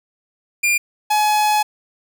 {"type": "tone pair in turn", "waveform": "45% pulse", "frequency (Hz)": [2400, 845.8], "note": ["D7", "G#5"], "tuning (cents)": [37, 31], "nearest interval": "octave + tritone", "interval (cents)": 1806, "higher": "first", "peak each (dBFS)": -14, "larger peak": "neither", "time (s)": [[0.63, 0.78], [1.1, 1.63]], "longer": "second", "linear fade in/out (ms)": 10, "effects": []}